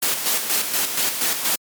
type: noise with tremolo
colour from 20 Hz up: white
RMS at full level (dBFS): -20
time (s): 0.02-1.56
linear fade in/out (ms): 10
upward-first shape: square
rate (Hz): 4.2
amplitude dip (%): 50
effects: high-pass 200 Hz 12 dB/octave + MP3 96 kbps